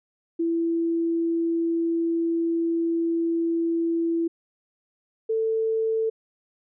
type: tone pair in turn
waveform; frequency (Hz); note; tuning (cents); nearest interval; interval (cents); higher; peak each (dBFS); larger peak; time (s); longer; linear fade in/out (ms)
sine; 333.4 / 445; E4 / A4; +20 / +20; perfect fourth; 500; second; -21; neither; 0.39-4.28 / 5.29-6.1; first; 10
effects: none